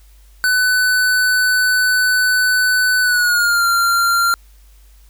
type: tone with pitch glide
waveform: square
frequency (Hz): 1500 to 1383.5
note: F#6 to F6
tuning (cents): +23 to -17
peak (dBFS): -13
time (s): 0.44-4.34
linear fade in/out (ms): 0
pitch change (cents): -140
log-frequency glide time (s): 3.02-3.66
effects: added 50 Hz sine -43 dBFS peak until 5.09 s + white hiss -55 dBFS RMS until 5.09 s